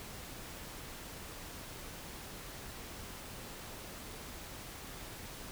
silence, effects pink hiss -47 dBFS RMS until 5.51 s

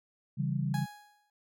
sine chord, C# diminished, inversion none, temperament equal, 138.59 / 164.81 / 196 Hz, C#3 / E3 / G3, 0 / 0 / 0 cents, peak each -31 / -34 / -35 dBFS, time 0.37-0.86 s, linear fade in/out 20 ms
30% pulse tone with exponential decay, 830.6 Hz, G#5, in tune, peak -32 dBFS, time 0.74-1.3 s, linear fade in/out 2 ms, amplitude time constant 120 ms
effects none

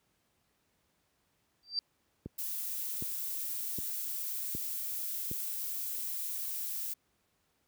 sine tone with exponential growth, 4682 Hz, D8, 6 cents flat, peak -26 dBFS, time 1.63-1.79 s, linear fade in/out 1 ms, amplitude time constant 33 ms
click train, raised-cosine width 3 ms, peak -26 dBFS, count 5, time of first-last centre 2.26-5.313 s, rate 1.31 Hz
violet noise, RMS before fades -37 dBFS, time 2.38-6.94 s, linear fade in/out 10 ms
effects pink hiss -75 dBFS RMS until 7.67 s + high-pass 60 Hz 12 dB/octave

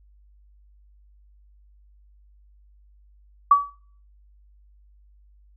sine tone with exponential decay, 1143 Hz, D6, 47 cents flat, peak -7 dBFS, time 3.51-3.7 s, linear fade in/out 5 ms, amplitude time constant 41 ms, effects noise-tail reverb RT60 0.5 s tail -22 dB re dry + added 50 Hz sine -52 dBFS peak until 5.56 s

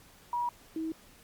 sine tone pair in turn, 962 / 321 Hz, B5 / E4, -46 / -46 cents, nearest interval octave + perfect fifth, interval 1900 cents, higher first, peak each -28 / -31 dBFS, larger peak first, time 0.33-0.49 / 0.76-0.92 s, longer neither, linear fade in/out 2 ms, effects pink hiss -57 dBFS RMS until 1.23 s + MP3 96 kbps

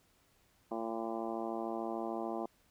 harmonic tone with a mistuned harmonic, 113.5 Hz, A#2, 46 cents flat, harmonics 2 / 3 / 4 / 5 / 6 / 7 / 8 / 9 / 10, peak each -43 / -40 / -46 / -45 / -42 / -44 / -52 / -47 / -55 dBFS, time 0.71-2.46 s, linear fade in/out 5 ms, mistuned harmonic 10, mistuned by +57 cents, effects pink hiss -70 dBFS RMS until 2.7 s

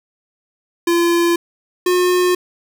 square tone pair in turn, 342.2 / 360.4 Hz, F4 / F#4, -35 / -45 cents, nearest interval minor second, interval 90 cents, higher second, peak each -13 dBFS, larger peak neither, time 0.87-1.36 / 1.86-2.35 s, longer neither, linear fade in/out 5 ms, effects 7-bit

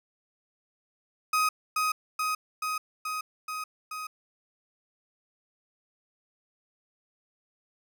35% pulse tone with echo, 1256 Hz, D#6, 16 cents sharp, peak -21 dBFS, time 1.33-1.49 s, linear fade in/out 5 ms, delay 430 ms, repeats 6, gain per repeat -2 dB, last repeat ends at 4.07 s, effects none

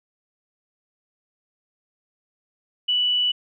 sine tone, 2960 Hz, F#7, in tune, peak -18 dBFS, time 2.88-3.32 s, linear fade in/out 10 ms, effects none

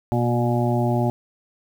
harmonic tone with a mistuned harmonic, 119.9 Hz, A#2, 49 cents sharp, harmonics 1 / 2 / 3 / 5 / 6 / 7, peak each -21 / -24 / -26 / -28 / -29 / -29 dBFS, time 0.12-1.1 s, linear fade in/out 0 ms, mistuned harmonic 1, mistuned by +31 cents, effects 8-bit

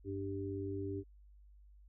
harmonic tone, 98 Hz, G2, in tune, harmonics 1 / 3 / 4, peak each -42 / -42 / -41 dBFS, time 0.04-1.04 s, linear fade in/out 50 ms, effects added 50 Hz sine -57 dBFS peak until 1.88 s

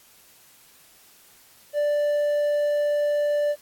triangle tone, 587.3 Hz, D5, in tune, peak -18 dBFS, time 1.73-3.56 s, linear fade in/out 50 ms, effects white hiss -54 dBFS RMS until 3.61 s + AAC 64 kbps

